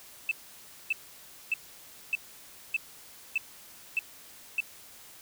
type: tone bursts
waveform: sine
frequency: 2637 Hz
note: E7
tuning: in tune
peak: -23 dBFS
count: 8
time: 0.29-4.604 s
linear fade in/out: 2 ms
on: 23 ms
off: 590 ms
effects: tanh soft clip ceiling -19 dBFS + white hiss -51 dBFS RMS until 5.21 s